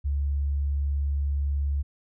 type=tone; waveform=sine; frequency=70.8 Hz; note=C#2; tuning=37 cents sharp; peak=-23 dBFS; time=0.04-1.83 s; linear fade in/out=20 ms; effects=none